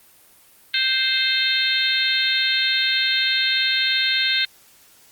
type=harmonic tone; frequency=523.3 Hz; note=C5; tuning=in tune; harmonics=3 / 4 / 5 / 6 / 7 / 8; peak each=-25 / -25 / -27 / -27 / -22 / -24 dBFS; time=0.74-4.45 s; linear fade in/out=2 ms; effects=white hiss -52 dBFS RMS until 5.11 s + Opus 32 kbps